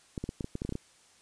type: clicks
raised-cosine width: 3 ms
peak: -21 dBFS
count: 11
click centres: 0.178 / 0.24 / 0.291 / 0.408 / 0.444 / 0.554 / 0.619 / 0.65 / 0.692 / 0.724 / 0.754 s
effects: white hiss -61 dBFS RMS until 1.21 s + resampled to 22050 Hz